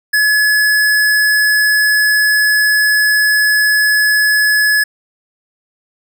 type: tone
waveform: square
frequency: 1702 Hz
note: G#6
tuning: 42 cents sharp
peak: -10 dBFS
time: 0.13-4.84 s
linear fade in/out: 10 ms
effects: none